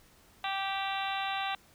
harmonic tone, 390.1 Hz, G4, 8 cents flat, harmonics 2 / 3 / 4 / 5 / 6 / 7 / 8 / 9 / 10, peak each -34 / -39 / -41 / -43 / -44 / -40 / -46 / -42 / -43 dBFS, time 0.44-1.55 s, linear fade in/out 2 ms, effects pink hiss -61 dBFS RMS until 1.74 s

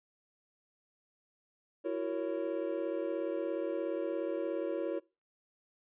triangle chord, F# dominant seventh, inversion third, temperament just, 333 / 370 / 462.5 / 555 Hz, E4 / F#4 / A#4 / C#5, +18 / 0 / -14 / +2 cents, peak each -35 / -37 / -37 / -35 dBFS, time 1.84-5 s, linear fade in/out 20 ms, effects noise-tail reverb RT60 0.3 s tail -24 dB re dry + resampled to 8000 Hz

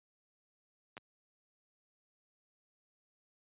clicks, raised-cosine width 0.3 ms, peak -30 dBFS, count 2, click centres 0.969 / 0.978 s, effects high-pass 100 Hz 12 dB/octave + resampled to 8000 Hz

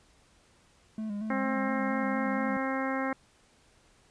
triangle tone with vibrato, 211.2 Hz, G#3, 29 cents sharp, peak -30 dBFS, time 0.98-2.57 s, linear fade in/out 2 ms, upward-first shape square, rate 4.3 Hz, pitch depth 53 cents each way
harmonic tone, 266.2 Hz, C4, 30 cents sharp, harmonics 1 / 2 / 3 / 4 / 5 / 6 / 7 / 8, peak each -32 / -35 / -37 / -38 / -39 / -40 / -40 / -41 dBFS, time 1.3-3.13 s, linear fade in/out 2 ms
effects pink hiss -63 dBFS RMS until 4.1 s + resampled to 22050 Hz

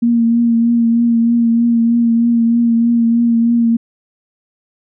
sine tone with vibrato, 233.1 Hz, A#3, in tune, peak -9 dBFS, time 0.02-3.77 s, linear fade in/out 10 ms, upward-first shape triangle, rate 3.2 Hz, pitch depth 29 cents each way, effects none

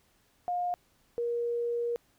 sine tone pair in turn, 711 / 473.5 Hz, F5 / A#4, +31 / +27 cents, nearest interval perfect fifth, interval 704 cents, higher first, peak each -28 dBFS, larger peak neither, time 0.48-0.74 / 1.18-1.96 s, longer second, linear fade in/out 0 ms, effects pink hiss -68 dBFS RMS until 2.18 s

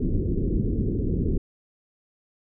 pink low-pass noise, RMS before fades -24 dBFS, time 0-1.38 s, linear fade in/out 5 ms, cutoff 420 Hz, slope 48 dB/octave, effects none

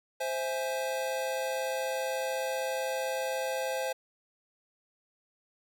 square chord, C augmented, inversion none, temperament equal, 523.3 / 659.3 / 830.6 Hz, C5 / E5 / G#5, 0 / 0 / 0 cents, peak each -33 / -38 / -38 dBFS, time 0.2-3.93 s, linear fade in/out 10 ms, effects none

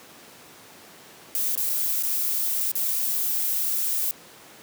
violet noise with dropouts, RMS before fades -25 dBFS, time 1.35-4.11 s, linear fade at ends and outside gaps 0 ms, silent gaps 1.553-1.576 / 1.693-1.697 / 2.025-2.034 / 2.716-2.754 s, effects pink hiss -47 dBFS RMS until 4.62 s + high-pass 200 Hz 12 dB/octave

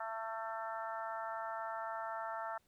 harmonic tone, 223.5 Hz, A3, 27 cents sharp, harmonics 3 / 4 / 5 / 6 / 7 / 8, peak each -44 / -43 / -50 / -44 / -54 / -51 dBFS, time 0-2.58 s, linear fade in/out 5 ms, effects pink hiss -75 dBFS RMS until 2.67 s

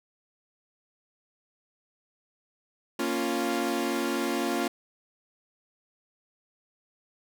sawtooth chord, Bb minor, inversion none, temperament equal, 233.1 / 277.2 / 349.2 Hz, Bb3 / Db4 / F4, 0 / 0 / 0 cents, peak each -28 / -27 / -26 dBFS, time 2.99-4.68 s, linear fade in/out 5 ms, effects none

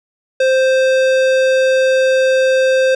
sine tone with tanh clipping, 523.3 Hz, C5, in tune, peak -12 dBFS, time 0.4-2.95 s, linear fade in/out 5 ms, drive 18 dB, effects none

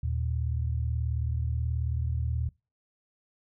sine tone pair together, 77.42 / 116 Hz, D#2 / A#2, -8 / -8 cents, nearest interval perfect fifth, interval 700 cents, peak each -28 / -31 dBFS, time 0.03-2.49 s, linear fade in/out 5 ms, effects noise-tail reverb RT60 0.3 s tail -25 dB re dry

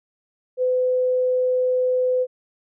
sine tone, 506 Hz, B4, 42 cents sharp, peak -17 dBFS, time 0.57-2.27 s, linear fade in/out 50 ms, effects none

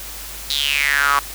sawtooth tone with high-pass filter sweep, 141.7 Hz, C#3, 38 cents sharp, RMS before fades -18 dBFS, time 0.5-1.19 s, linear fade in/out 2 ms, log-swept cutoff 4000 to 1100 Hz, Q 6.9, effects added 50 Hz sine -37 dBFS peak until 1.34 s + white hiss -33 dBFS RMS until 1.34 s

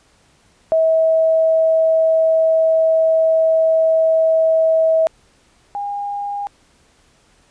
sine tone pair in turn, 645 / 811.4 Hz, E5 / G#5, -38 / -41 cents, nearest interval major third, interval 397 cents, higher second, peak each -11 / -21 dBFS, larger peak first, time 0.72-5.07 / 5.75-6.47 s, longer first, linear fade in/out 0 ms, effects pink hiss -55 dBFS RMS until 7.5 s + resampled to 22050 Hz

